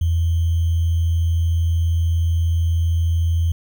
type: tone with sample-and-hold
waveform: sine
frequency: 83.5 Hz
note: E2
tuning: 23 cents sharp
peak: -15 dBFS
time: 0.01-3.52 s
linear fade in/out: 5 ms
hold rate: 3150 Hz
effects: none